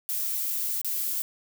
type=noise with dropouts; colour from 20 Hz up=violet; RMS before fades=-29 dBFS; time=0.09-1.22 s; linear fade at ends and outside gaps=0 ms; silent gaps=0.815-0.846 s; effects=none